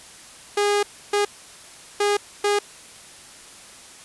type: tone bursts at uneven times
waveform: sawtooth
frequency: 409.8 Hz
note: G#4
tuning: 23 cents flat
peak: -14 dBFS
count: 4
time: 0.57-0.83 / 1.13-1.25 / 2-2.17 / 2.44-2.59 s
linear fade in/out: 5 ms
effects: white hiss -44 dBFS RMS until 4.04 s + resampled to 24000 Hz